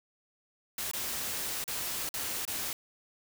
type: noise with dropouts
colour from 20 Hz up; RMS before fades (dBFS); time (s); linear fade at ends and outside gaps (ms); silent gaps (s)
white; -35; 0.78-2.73; 2; 0.914-0.934 / 1.641-1.678 / 2.091-2.14 / 2.452-2.477
effects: none